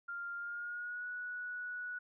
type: tone with pitch glide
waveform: sine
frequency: 1396.9 to 1469.7 Hz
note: F6 to F#6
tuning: 0 to -12 cents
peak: -39 dBFS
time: 0.08-1.99 s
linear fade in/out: 10 ms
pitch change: +88 cents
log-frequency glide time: 0.36-1.07 s
effects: none

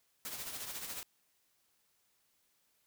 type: noise with tremolo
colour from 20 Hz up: white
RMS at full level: -41 dBFS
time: 0.25-1.03 s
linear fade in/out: 0 ms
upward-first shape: sine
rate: 14 Hz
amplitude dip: 50%
effects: white hiss -75 dBFS RMS until 2.86 s

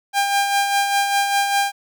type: tone with tremolo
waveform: sawtooth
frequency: 800 Hz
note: G5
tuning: 35 cents sharp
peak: -11 dBFS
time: 0.13-1.72 s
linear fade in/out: 50 ms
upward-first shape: sine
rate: 5 Hz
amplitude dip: 45%
effects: none

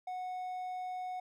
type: tone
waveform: triangle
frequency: 735 Hz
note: F#5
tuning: 12 cents flat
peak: -35 dBFS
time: 0.07-1.2 s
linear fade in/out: 5 ms
effects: none

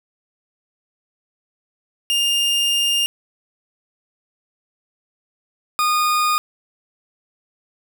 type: tone pair in turn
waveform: 40% pulse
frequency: 2815 / 1227.4 Hz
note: F7 / D#6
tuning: +13 / -24 cents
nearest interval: octave + major second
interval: 1437 cents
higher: first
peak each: -15 dBFS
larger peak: neither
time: 2.1-3.06 / 5.79-6.38 s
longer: first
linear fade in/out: 0 ms
effects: none

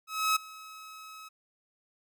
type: tone with ADSR envelope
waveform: sawtooth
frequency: 1283 Hz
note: E6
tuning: 47 cents flat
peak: -19 dBFS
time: 0.07-1.29 s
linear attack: 290 ms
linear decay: 9 ms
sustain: -22 dB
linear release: 14 ms
effects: none

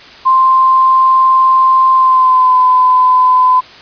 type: tone with pitch glide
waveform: sine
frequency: 1046.5 to 1013.8 Hz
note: C6 to B5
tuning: 0 to +45 cents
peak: -5 dBFS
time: 0.25-3.61 s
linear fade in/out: 20 ms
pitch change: -55 cents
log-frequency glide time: 1.93-2.57 s
effects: white hiss -35 dBFS RMS until 3.81 s + resampled to 11025 Hz

